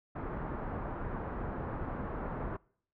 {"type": "low-pass noise", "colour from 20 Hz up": "pink", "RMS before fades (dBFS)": -38, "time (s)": [0.15, 2.57], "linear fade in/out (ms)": 10, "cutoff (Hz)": 1400, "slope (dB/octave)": 24, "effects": ["noise-tail reverb RT60 0.6 s tail -25 dB re dry"]}